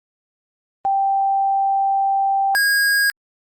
sine / square tone pair in turn, 784 / 1636 Hz, G5 / G#6, 0 / -26 cents, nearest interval octave + minor second, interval 1274 cents, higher second, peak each -15 dBFS, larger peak neither, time 0.85-2.55 / 2.55-3.1 s, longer first, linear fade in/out 0 ms, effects Opus 32 kbps

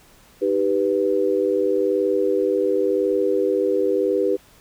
sine chord, Eb augmented, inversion none, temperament equal, 311.1 / 392 / 493.9 Hz, Eb4 / G4 / B4, 0 / 0 / 0 cents, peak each -25 / -20 / -21 dBFS, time 0.41-4.37 s, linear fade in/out 20 ms, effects pink hiss -52 dBFS RMS until 4.6 s

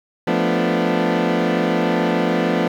20% pulse chord, B half-diminished seventh, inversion second, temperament equal, 174.61 / 220 / 246.9 / 293.7 Hz, F3 / A3 / B3 / D4, 0 / 0 / 0 / 0 cents, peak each -16 / -18 / -16 / -19 dBFS, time 0.27-2.68 s, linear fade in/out 5 ms, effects low-pass 3000 Hz 12 dB/octave + 8-bit

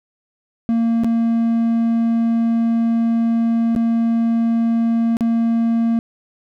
triangle tone with dropouts, 230 Hz, A#3, 23 cents flat, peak -12 dBFS, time 0.69-5.99 s, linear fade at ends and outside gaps 0 ms, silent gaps 1.036-1.045 / 3.751-3.762 / 5.169-5.208 s, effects none

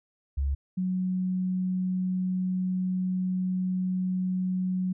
sine tone pair in turn, 69.3 / 184.52 Hz, C#2 / F#3, 0 / -4 cents, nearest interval octave + perfect fourth, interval 1696 cents, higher second, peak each -24 / -25 dBFS, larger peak first, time 0.37-0.55 / 0.77-4.93 s, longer second, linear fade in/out 10 ms, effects none

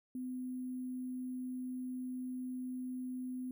sine tone with sample-and-hold, 254.1 Hz, B3, 49 cents sharp, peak -38 dBFS, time 0.15-3.51 s, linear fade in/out 2 ms, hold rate 11025 Hz, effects none

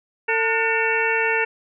harmonic tone with a mistuned harmonic, 449.5 Hz, A4, 37 cents sharp, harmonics 1 / 2 / 3 / 4 / 5 / 6, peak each -24 / -26 / -26 / -24 / -26 / -25 dBFS, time 0.28-1.45 s, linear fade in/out 10 ms, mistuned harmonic 3, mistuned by +120 cents, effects none

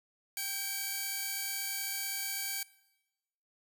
5% pulse tone cluster, 781 / 1598 / 2287 Hz, G5 / G6 / D7, -7 / +33 / -47 cents, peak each -33 / -30 / -26 dBFS, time 0.37-2.63 s, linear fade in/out 2 ms, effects noise-tail reverb RT60 1.0 s tail -21 dB re dry

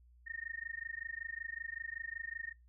sine tone with amplitude modulation, 1839 Hz, A#6, 24 cents flat, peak -37 dBFS, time 0.26-2.53 s, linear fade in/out 20 ms, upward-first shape sine, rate 25.3 Hz, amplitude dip 100%, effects noise-tail reverb RT60 0.2 s tail -18 dB re dry + added 60 Hz sine -60 dBFS peak until 2.68 s

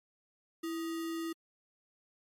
sine tone with sample-and-hold, 330 Hz, E4, 2 cents sharp, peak -34 dBFS, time 0.63-1.33 s, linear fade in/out 10 ms, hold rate 1575 Hz, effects MP3 64 kbps

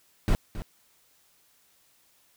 brown noise with echo, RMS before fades -21 dBFS, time 0.28-0.35 s, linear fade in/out 0 ms, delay 270 ms, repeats 1, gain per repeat -13 dB, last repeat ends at 0.62 s, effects white hiss -64 dBFS RMS until 2.36 s

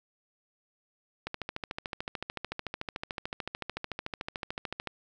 click train, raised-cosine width 0.3 ms, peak -18 dBFS, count 50, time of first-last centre 1.27-4.873 s, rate 13.6 Hz, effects none

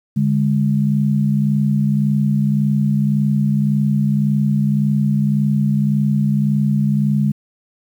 sine tone pair together, 144.6 / 206.4 Hz, D3 / G#3, -27 / -10 cents, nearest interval tritone, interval 617 cents, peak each -16 dBFS, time 0.16-7.32 s, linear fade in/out 10 ms, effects 8-bit

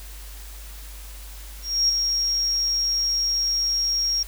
sine tone with ADSR envelope, 5588 Hz, F8, in tune, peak -15 dBFS, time 1.62-4.23 s, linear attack 270 ms, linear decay 9 ms, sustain -5 dB, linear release 4 ms, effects added 50 Hz sine -37 dBFS peak until 4.27 s + white hiss -44 dBFS RMS until 4.27 s

